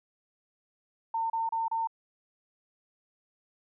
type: tone bursts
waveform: sine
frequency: 906 Hz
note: A#5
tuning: 50 cents flat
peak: -27 dBFS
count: 4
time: 1.14-1.873 s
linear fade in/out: 5 ms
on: 160 ms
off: 31 ms
effects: none